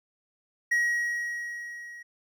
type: tone with level ramp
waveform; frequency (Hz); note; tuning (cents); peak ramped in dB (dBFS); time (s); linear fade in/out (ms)
triangle; 1901; A#6; +33; -19 to -40; 0.71-2.03; 10
effects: none